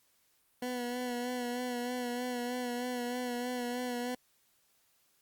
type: tone with vibrato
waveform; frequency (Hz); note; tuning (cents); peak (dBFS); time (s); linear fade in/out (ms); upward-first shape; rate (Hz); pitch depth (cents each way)
20% pulse; 245.8; B3; -8; -29; 0.62-4.15; 5; sine; 3.2; 31
effects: white hiss -71 dBFS RMS until 5.21 s + Opus 48 kbps